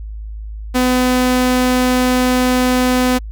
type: tone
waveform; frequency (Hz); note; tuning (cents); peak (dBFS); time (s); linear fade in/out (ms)
sawtooth; 252.2; B3; +36; -8; 0.74-3.19; 20
effects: added 53 Hz sine -25 dBFS peak until 3.31 s